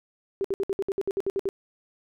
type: tone bursts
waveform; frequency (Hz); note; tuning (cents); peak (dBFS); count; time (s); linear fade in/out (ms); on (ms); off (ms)
sine; 391.4; G4; -3; -23; 12; 0.41-1.489; 0; 34; 61
effects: none